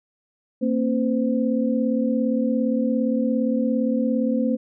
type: tone cluster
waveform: sine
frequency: 230.8 / 268.2 / 514 Hz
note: A#3 / C4 / C5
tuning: -17 / +43 / -31 cents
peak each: -21 / -24 / -26 dBFS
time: 0.61-4.57 s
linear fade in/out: 20 ms
effects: none